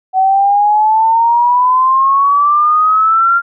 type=exponential sweep; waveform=sine; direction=up; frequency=751 to 1396.9 Hz; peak=-7 dBFS; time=0.13-3.42 s; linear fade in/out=50 ms; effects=none